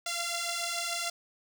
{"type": "beating tone pair", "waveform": "5% pulse", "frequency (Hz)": [683, 689.9], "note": ["F5", "F5"], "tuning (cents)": [-39, -21], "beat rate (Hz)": 6.9, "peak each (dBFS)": [-24, -22], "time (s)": [0.06, 1.1], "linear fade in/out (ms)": 5, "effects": []}